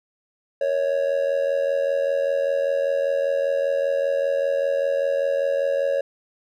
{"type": "tone with amplitude modulation", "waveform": "triangle", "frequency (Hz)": 554.4, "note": "C#5", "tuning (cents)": 0, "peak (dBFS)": -14, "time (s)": [0.61, 6.01], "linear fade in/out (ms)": 5, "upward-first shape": "sine", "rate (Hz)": 85.1, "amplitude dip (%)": 75, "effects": []}